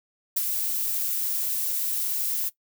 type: noise with ADSR envelope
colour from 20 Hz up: violet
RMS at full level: -22 dBFS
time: 0.36-2.5 s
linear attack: 11 ms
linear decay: 28 ms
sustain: -5 dB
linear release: 25 ms
effects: noise-tail reverb RT60 0.1 s tail -18 dB re dry